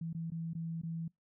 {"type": "tone with dropouts", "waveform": "sine", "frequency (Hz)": 164.81, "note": "E3", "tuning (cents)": 0, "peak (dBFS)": -36, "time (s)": [0.01, 1.08], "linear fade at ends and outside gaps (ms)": 5, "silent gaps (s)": [[0.13, 0.147], [0.303, 0.318], [0.534, 0.55], [0.816, 0.833]], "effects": ["noise-tail reverb RT60 0.2 s tail -26 dB re dry"]}